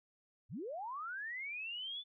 sine linear sweep, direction up, 73.2 to 3520 Hz, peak -40 dBFS, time 0.49-2.04 s, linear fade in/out 50 ms, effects none

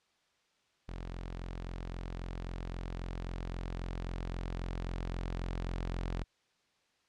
sawtooth tone with level ramp, 43.75 Hz, F1, 4 cents sharp, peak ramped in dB -36 to -30 dBFS, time 0.88-6.24 s, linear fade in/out 10 ms, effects white hiss -73 dBFS RMS until 7.08 s + low-pass 5000 Hz 12 dB/octave

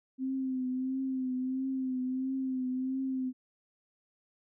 sine tone with vibrato, 260 Hz, C4, 11 cents flat, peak -30 dBFS, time 0.18-3.33 s, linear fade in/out 50 ms, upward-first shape triangle, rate 1.5 Hz, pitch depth 45 cents each way, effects none

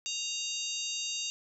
harmonic tone with a mistuned harmonic, 931 Hz, A#5, 2 cents flat, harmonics 3 / 4 / 5 / 6 / 7 / 8, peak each -38 / -39 / -40 / -41 / -41 / -42 dBFS, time 0.06-1.3 s, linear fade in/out 0 ms, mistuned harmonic 6, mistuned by +99 cents, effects none

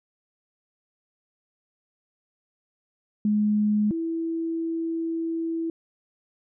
sine tone pair in turn, 210.1 / 329.1 Hz, G#3 / E4, +20 / -3 cents, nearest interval minor sixth, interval 777 cents, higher second, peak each -19 / -25 dBFS, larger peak first, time 3.25-3.91 / 3.91-5.7 s, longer second, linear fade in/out 2 ms, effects none

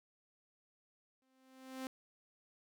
sawtooth tone with exponential growth, 261.6 Hz, C4, in tune, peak -35 dBFS, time 1.22-1.87 s, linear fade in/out 1 ms, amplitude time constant 140 ms, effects none

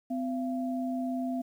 sine tone pair together, 255.4 / 681.8 Hz, C4 / F5, -42 / -42 cents, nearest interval octave + perfect fourth, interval 1700 cents, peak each -30 / -36 dBFS, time 0.1-1.42 s, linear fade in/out 10 ms, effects 10-bit

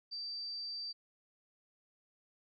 sine tone, 4659 Hz, D8, 15 cents flat, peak -39 dBFS, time 0.11-0.93 s, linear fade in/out 20 ms, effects none

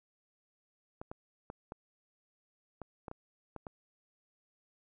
clicks, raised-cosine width 1 ms, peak -28 dBFS, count 9, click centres 1.015 / 1.115 / 1.501 / 1.721 / 2.817 / 3.082 / 3.114 / 3.563 / 3.668 s, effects none

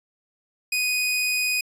sawtooth tone, 2489 Hz, D#7, in tune, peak -18 dBFS, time 0.72-1.61 s, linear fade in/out 5 ms, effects resampled to 32000 Hz

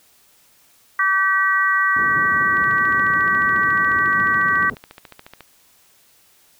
harmonic tone, 385 Hz, G4, 31 cents flat, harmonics 3 / 4 / 5, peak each -19 / -19 / -19 dBFS, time 0.99-4.7 s, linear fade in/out 5 ms
pink band-pass noise, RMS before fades -33 dBFS, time 1.96-4.75 s, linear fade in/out 5 ms, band 130 to 390 Hz, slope 12 dB/octave
click train, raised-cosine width 0.3 ms, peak -22 dBFS, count 41, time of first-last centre 2.57-5.407 s, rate 14.1 Hz
effects white hiss -55 dBFS RMS until 6.59 s

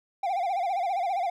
triangle tone with vibrato, 740 Hz, F#5, in tune, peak -23 dBFS, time 0.23-1.3 s, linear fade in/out 5 ms, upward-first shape sine, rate 15 Hz, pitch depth 140 cents each way, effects none

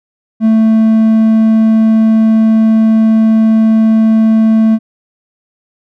triangle tone, 221.3 Hz, A3, 10 cents sharp, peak -3 dBFS, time 0.4-4.79 s, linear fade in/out 50 ms, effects none

